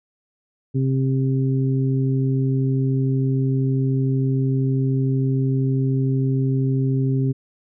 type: harmonic tone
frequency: 133 Hz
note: C3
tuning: 29 cents sharp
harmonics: 1 / 2 / 3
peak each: -18 / -24 / -29 dBFS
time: 0.74-7.33 s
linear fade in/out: 20 ms
effects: none